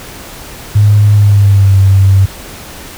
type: tone with pitch glide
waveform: sine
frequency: 103.83 to 96.88 Hz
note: G#2 to G2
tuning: 0 to -20 cents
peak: -3 dBFS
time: 0.75-2.26 s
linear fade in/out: 10 ms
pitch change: -120 cents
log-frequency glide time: 1.13-1.77 s
effects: pink hiss -29 dBFS RMS until 2.97 s